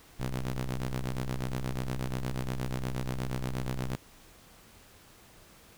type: ring-modulated tone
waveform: sawtooth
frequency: 62.9 Hz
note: B1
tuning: 32 cents sharp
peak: -24 dBFS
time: 0.19-3.96 s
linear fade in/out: 10 ms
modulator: 67.1 Hz
effects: pink hiss -56 dBFS RMS until 5.77 s